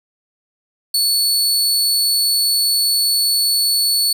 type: tone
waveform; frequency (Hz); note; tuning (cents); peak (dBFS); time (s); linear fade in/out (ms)
sawtooth; 4435; C#8; 0; -11; 0.94-4.13; 5
effects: none